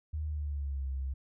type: tone with pitch glide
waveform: sine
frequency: 76.7 to 66.77 Hz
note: D#2 to C2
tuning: -24 to +36 cents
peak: -32 dBFS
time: 0.13-1.14 s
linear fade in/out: 10 ms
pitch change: -240 cents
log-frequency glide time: 0.25-0.87 s
effects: none